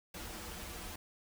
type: noise with comb filter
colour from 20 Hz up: pink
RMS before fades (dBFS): -45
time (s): 0.14-0.96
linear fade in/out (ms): 5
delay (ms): 7.4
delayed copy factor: -0.95
effects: none